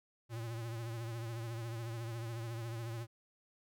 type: tone with vibrato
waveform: square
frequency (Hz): 115.5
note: A#2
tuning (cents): -16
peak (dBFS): -40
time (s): 0.29-3.07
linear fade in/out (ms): 50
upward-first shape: triangle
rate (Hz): 14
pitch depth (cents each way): 71
effects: none